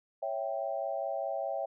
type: chord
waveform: sine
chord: C# diminished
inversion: none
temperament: equal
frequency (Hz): 554.4 / 659.3 / 784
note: C#5 / E5 / G5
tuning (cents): 0 / 0 / 0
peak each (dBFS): -36 / -35 / -37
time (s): 0.22-1.66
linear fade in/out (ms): 10
effects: none